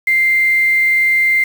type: tone with quantisation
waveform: sine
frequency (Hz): 2093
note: C7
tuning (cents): 0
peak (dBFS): -10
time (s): 0.07-1.44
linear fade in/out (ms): 5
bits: 5
effects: none